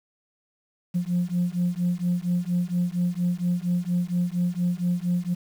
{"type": "beating tone pair", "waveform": "sine", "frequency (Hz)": [174.61, 178.91], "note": ["F3", "F3"], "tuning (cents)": [0, 42], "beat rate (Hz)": 4.3, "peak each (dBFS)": -24, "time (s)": [0.94, 5.35], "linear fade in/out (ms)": 20, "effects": ["tanh soft clip ceiling -17 dBFS", "8-bit"]}